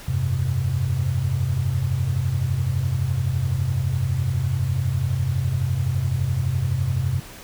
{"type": "chord", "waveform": "sine", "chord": "F suspended second", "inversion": "none", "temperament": "equal with one note detuned", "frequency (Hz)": [87.31, 99.19, 130.81], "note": ["F2", "G2", "C3"], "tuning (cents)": [0, 21, 0], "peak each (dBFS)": [-26, -25, -22], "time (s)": [0.08, 7.2], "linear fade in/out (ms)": 5, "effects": ["pink hiss -41 dBFS RMS until 7.43 s"]}